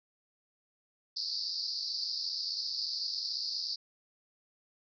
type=band-pass noise; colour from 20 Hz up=pink; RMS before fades=-36 dBFS; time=1.16-3.76 s; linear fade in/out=10 ms; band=4400 to 5100 Hz; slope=96 dB/octave; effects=none